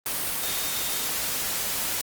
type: tone in noise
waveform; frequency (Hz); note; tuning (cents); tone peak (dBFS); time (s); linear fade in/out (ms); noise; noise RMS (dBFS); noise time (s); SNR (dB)
sine; 3668; A#7; -29; -38; 0.42-1.07; 0; white; -28; 0.06-2.01; -13
effects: Opus 32 kbps